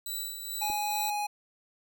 10% pulse tone with tremolo, 3951 Hz, B7, in tune, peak -25 dBFS, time 0.06-1.1 s, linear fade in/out 2 ms, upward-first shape sine, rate 2.3 Hz, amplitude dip 50%
square tone, 830.6 Hz, G#5, in tune, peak -30 dBFS, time 0.61-1.27 s, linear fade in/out 10 ms
clicks, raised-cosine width 2 ms, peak -31 dBFS, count 2, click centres 0.699 / 0.702 s
effects none

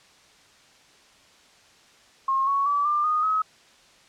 sine tone with pitch steps, 1074 / 1111.9 / 1151.1 / 1191.7 / 1233.7 / 1277.2 Hz, C6 / C#6 / D6 / D6 / D#6 / D#6, +45 / +5 / -35 / +25 / -15 / +45 cents, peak -20 dBFS, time 2.28-3.42 s, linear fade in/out 5 ms, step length 190 ms, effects white hiss -55 dBFS RMS until 4.08 s + low-pass 6000 Hz 12 dB/octave

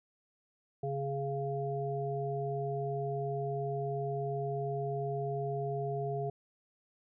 harmonic tone, 138.59 Hz, C#3, in tune, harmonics 1 / 3 / 5, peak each -36 / -36 / -38 dBFS, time 0.83-6.3 s, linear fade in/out 5 ms, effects none

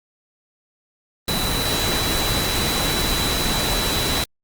sine tone in noise, 3958 Hz, B7, 3 cents sharp, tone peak -25 dBFS, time 1.28-4.24 s, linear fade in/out 2 ms, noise pink, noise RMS -22 dBFS, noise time 1.28-4.24 s, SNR -6 dB, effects Opus 24 kbps

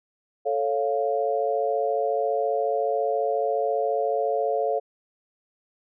sine chord, A augmented, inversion none, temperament equal, 440 / 554.4 / 698.5 Hz, A4 / C#5 / E#5, 0 / 0 / 0 cents, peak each -26 dBFS, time 0.45-4.8 s, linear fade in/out 20 ms, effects none

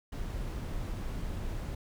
brown noise, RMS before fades -36 dBFS, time 0.12-1.75 s, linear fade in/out 5 ms, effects none

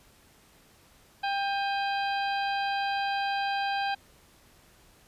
harmonic tone with a mistuned harmonic, 794 Hz, G5, 22 cents sharp, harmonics 1 / 2 / 3 / 4 / 5 / 6, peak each -28 / -34 / -38 / -40 / -42 / -44 dBFS, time 1.23-3.95 s, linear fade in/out 10 ms, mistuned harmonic 3, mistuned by +85 cents, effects pink hiss -59 dBFS RMS until 5.07 s + resampled to 32000 Hz

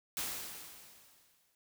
white noise with exponential decay, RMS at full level -36 dBFS, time 0.17-1.55 s, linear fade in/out 1 ms, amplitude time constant 300 ms, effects none

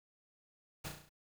pink noise with echo, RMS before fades -42 dBFS, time 0.84-0.89 s, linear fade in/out 10 ms, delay 34 ms, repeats 6, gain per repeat -4 dB, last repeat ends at 1.094 s, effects none

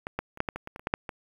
clicks, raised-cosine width 0.5 ms, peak -18 / -14 / -29 / -10 / -14 / -20 / -23 / -24 / -29 / -13 / -8 / -20 dBFS, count 12, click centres 0.069 / 0.19 / 0.374 / 0.404 / 0.488 / 0.56 / 0.674 / 0.761 / 0.795 / 0.871 / 0.939 / 1.092 s, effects 8-bit

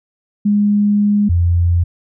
sine tone pair in turn, 206 / 86.41 Hz, G#3 / F2, -14 / -18 cents, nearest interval octave + minor third, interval 1504 cents, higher first, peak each -10 dBFS, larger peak neither, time 0.45-1.29 / 1.29-1.84 s, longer first, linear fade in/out 10 ms, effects none

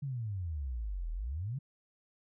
sine exponential two-way sweep, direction down then up, 146 to 38.89 to 146 Hz, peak -34 dBFS, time 0.02-1.59 s, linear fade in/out 10 ms, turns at 1.11 s, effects none

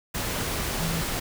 sine tone in noise, 164.81 Hz, E3, in tune, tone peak -28 dBFS, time 0.79-1.02 s, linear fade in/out 10 ms, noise pink, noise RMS -29 dBFS, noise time 0.14-1.2 s, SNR -2 dB, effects none

